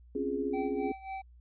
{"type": "chord", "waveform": "sine", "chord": "Db major seventh", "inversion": "third", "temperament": "equal", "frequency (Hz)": [261.6, 277.2, 349.2, 415.3], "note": ["C4", "Db4", "F4", "Ab4"], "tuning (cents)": [0, 0, 0, 0], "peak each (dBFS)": [-38, -35, -38, -33], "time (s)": [0.15, 0.92], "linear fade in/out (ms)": 5}
{"type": "tone with tremolo", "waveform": "square", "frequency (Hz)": 771, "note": "G5", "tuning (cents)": -29, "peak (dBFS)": -36, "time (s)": [0.53, 1.22], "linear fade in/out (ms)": 10, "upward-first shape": "sine", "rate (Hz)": 3.7, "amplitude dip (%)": 80}
{"effects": ["added 60 Hz sine -53 dBFS peak until 1.4 s", "resampled to 8000 Hz"]}